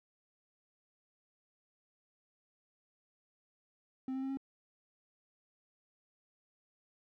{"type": "tone with pitch steps", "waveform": "triangle", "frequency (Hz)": [261.6, 264.6, 267.7, 270.8], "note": ["C4", "C4", "C4", "C#4"], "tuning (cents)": [0, 20, 40, -40], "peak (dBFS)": -33, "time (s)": [4.08, 4.372], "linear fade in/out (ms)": 2, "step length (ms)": 73, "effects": []}